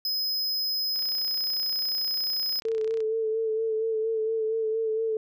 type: tone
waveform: square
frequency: 5070 Hz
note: D#8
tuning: 32 cents sharp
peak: -26 dBFS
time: 0.05-2.6 s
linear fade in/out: 2 ms
type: click train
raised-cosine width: 0.2 ms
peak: -28 dBFS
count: 65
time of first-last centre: 0.96-3.005 s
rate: 31.3 Hz
type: tone with vibrato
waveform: sine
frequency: 443.2 Hz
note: A4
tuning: 13 cents sharp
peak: -24 dBFS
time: 2.65-5.17 s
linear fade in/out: 2 ms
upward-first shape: sine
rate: 4.3 Hz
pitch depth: 30 cents each way
effects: none